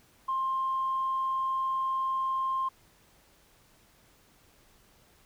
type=tone; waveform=sine; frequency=1057 Hz; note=C6; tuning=17 cents sharp; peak=-26 dBFS; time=0.28-2.69 s; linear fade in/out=10 ms; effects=tanh soft clip ceiling -22 dBFS + pink hiss -62 dBFS RMS until 5.25 s